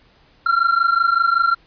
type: tone pair together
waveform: triangle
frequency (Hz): 1358 / 1383.3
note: F6 / F6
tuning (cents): -49 / -17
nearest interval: unison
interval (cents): 32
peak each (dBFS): -15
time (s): 0.46-1.55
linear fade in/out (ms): 5
effects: pink hiss -54 dBFS RMS until 1.66 s + resampled to 11025 Hz